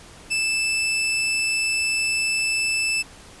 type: tone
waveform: sawtooth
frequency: 2637 Hz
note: E7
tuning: in tune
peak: -17 dBFS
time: 0.3-3.03 s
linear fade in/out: 20 ms
effects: pink hiss -45 dBFS RMS until 3.4 s + resampled to 24000 Hz